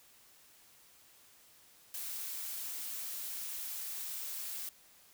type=noise; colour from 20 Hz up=blue; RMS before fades=-41 dBFS; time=1.94-4.69 s; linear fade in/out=2 ms; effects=white hiss -62 dBFS RMS until 5.13 s